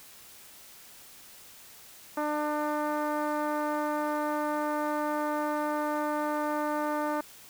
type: tone with low-pass filter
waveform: 10% pulse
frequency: 299.4 Hz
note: D4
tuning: 33 cents sharp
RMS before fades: -30 dBFS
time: 2.17-7.21 s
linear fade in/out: 5 ms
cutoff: 1100 Hz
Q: 0.97
effects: white hiss -51 dBFS RMS until 7.49 s